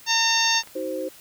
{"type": "harmonic tone", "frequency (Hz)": 910, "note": "A#5", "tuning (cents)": -42, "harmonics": [1, 2, 3, 4, 5, 6, 7], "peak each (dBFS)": [-26, -26, -26, -26, -26, -26, -26], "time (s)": [0.06, 0.63], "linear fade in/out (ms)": 50}
{"type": "clicks", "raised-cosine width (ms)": 0.3, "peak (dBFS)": -28, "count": 7, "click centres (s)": [0.304, 0.375, 0.444, 0.478, 0.549, 0.635, 0.674]}
{"type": "chord", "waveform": "sine", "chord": "C diminished", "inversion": "first", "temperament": "just", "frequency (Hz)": [314, 376.7, 523.3], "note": ["Eb4", "Gb4", "C5"], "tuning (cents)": [16, 31, 0], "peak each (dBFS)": [-32, -33, -28], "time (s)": [0.75, 1.09], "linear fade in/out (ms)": 10}
{"effects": ["white hiss -48 dBFS RMS until 1.2 s"]}